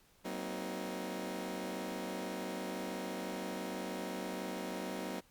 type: chord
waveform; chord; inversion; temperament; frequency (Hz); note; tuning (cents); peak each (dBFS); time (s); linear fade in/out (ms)
20% pulse; C half-diminished seventh; second; just; 188.37 / 235.5 / 261.6 / 314; Gb3 / Bb3 / C4 / Eb4; +31 / +18 / 0 / +16; -38 / -40 / -40 / -40; 0.24-5.21; 20
effects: pink hiss -67 dBFS RMS until 5.3 s + Opus 48 kbps